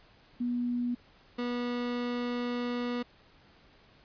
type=tone pair in turn; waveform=sine / 30% pulse; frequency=243 / 243 Hz; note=B3 / B3; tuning=-28 / -28 cents; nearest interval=unison; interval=0 cents; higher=neither; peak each=-28 dBFS; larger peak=neither; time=0.4-0.95 / 1.38-3.03 s; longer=second; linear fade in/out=10 ms; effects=pink hiss -60 dBFS RMS until 4.04 s + resampled to 11025 Hz